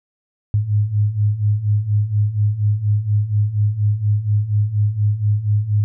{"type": "beating tone pair", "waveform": "sine", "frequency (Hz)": [102, 106.2], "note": ["G#2", "G#2"], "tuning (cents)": [-31, 39], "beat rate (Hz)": 4.2, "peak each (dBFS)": [-20, -16], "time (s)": [0.54, 5.84], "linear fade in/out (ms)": 0, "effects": []}